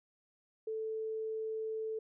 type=tone; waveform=sine; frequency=440 Hz; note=A4; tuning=in tune; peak=-35 dBFS; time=0.67-1.99 s; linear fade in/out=5 ms; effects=none